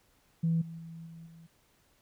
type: tone with level steps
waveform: sine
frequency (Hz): 164.81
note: E3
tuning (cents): 0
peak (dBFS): -24 / -40 / -42 / -45 / -50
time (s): 0.43-1.47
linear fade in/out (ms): 10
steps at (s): 0.61 / 0.78 / 1.06 / 1.26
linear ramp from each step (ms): 10
effects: tanh soft clip ceiling -20 dBFS + pink hiss -68 dBFS RMS until 2.01 s